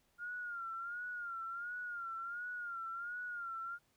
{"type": "tone with vibrato", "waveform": "sine", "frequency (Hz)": 1405, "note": "F6", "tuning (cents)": 10, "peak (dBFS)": -40, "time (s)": [0.18, 3.79], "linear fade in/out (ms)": 50, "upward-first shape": "sine", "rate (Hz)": 1.4, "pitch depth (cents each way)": 79, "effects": ["pink hiss -75 dBFS RMS until 3.96 s"]}